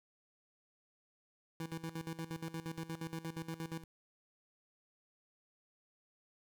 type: tone with tremolo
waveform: 25% pulse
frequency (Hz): 163.4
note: E3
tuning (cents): -15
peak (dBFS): -35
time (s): 1.6-3.84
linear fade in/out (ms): 2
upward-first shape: square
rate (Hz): 8.5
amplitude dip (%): 80
effects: none